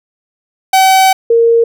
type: tone pair in turn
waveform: 45% pulse / sine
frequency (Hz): 762 / 463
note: G5 / A#4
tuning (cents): -49 / -12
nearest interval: major sixth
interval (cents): 863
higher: first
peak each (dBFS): -5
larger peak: neither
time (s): 0.73-1.13 / 1.3-1.64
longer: first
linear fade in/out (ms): 5
effects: none